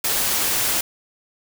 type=noise; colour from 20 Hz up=white; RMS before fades=-21 dBFS; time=0.04-0.81 s; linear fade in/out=5 ms; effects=none